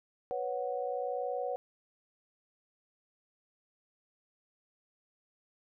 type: chord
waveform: sine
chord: B suspended second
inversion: none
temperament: equal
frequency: 493.9 / 554.4 / 740 Hz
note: B4 / C#5 / F#5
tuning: 0 / 0 / 0 cents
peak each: -36 / -37 / -37 dBFS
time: 0.31-1.56 s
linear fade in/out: 0 ms
effects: none